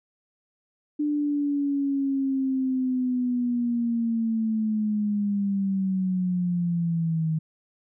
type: linear sweep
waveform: sine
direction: down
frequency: 297.8 to 157 Hz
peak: -22 dBFS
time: 0.99-7.39 s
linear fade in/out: 10 ms
effects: none